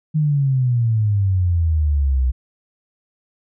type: exponential sweep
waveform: sine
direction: down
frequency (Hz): 156.7 to 61.8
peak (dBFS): -14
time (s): 0.14-2.32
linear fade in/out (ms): 20
effects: none